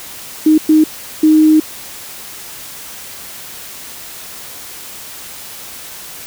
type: tone bursts at uneven times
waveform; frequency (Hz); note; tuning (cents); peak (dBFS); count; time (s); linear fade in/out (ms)
sine; 310.8; D#4; -2; -5; 3; 0.46-0.58 / 0.69-0.84 / 1.23-1.6; 5
effects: white hiss -31 dBFS RMS until 6.26 s